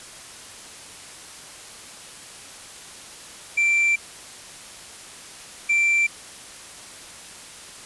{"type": "tone bursts at uneven times", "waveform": "triangle", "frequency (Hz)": 2349, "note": "D7", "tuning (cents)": 0, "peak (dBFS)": -15, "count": 2, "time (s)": [[3.57, 3.96], [5.69, 6.07]], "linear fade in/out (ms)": 10, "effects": ["white hiss -41 dBFS RMS until 7.85 s", "resampled to 24000 Hz"]}